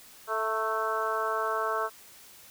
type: harmonic tone with a mistuned harmonic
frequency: 220 Hz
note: A3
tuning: in tune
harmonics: 2 / 3 / 4 / 5 / 6 / 7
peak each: -34 / -34 / -37 / -32 / -32 / -37 dBFS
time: 0.27-1.9 s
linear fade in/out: 50 ms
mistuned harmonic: 4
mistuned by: +32 cents
effects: white hiss -52 dBFS RMS until 2.5 s